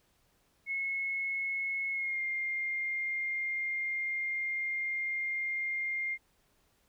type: tone with pitch glide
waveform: sine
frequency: 2182 to 2114 Hz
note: C#7 to C7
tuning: -28 to +17 cents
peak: -31 dBFS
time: 0.66-6.18 s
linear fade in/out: 50 ms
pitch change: -55 cents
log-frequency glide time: 1.91-2.21 s
effects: pink hiss -71 dBFS RMS until 6.88 s